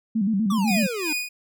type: tone with vibrato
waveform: sine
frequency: 207.7 Hz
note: G#3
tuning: in tune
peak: -19 dBFS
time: 0.15-0.87 s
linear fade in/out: 10 ms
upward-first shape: square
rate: 8.1 Hz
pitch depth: 120 cents each way
type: exponential sweep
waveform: square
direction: down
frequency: 1200 to 290.5 Hz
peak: -28 dBFS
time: 0.5-1.13 s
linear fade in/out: 5 ms
type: tone with tremolo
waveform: sawtooth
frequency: 2468 Hz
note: D#7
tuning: 15 cents flat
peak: -20 dBFS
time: 0.67-1.29 s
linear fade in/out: 10 ms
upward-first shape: sine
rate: 2.7 Hz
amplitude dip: 80%
effects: none